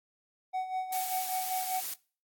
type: tone with tremolo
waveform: triangle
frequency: 748 Hz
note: F#5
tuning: 19 cents sharp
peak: -27 dBFS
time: 0.53-1.81 s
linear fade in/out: 20 ms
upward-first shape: sine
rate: 5.1 Hz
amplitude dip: 65%
type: noise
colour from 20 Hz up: blue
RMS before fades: -36 dBFS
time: 0.92-1.94 s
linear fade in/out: 5 ms
effects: noise-tail reverb RT60 0.4 s tail -23 dB re dry + AAC 64 kbps